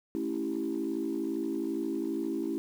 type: chord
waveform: sine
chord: A dominant seventh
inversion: none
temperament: equal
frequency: 220 / 277.2 / 329.6 / 392 Hz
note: A3 / C#4 / E4 / G4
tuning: 0 / 0 / 0 / 0 cents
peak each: -38 / -34 / -32 / -37 dBFS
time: 0.15-2.58 s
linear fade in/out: 0 ms
effects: tanh soft clip ceiling -22 dBFS + 9-bit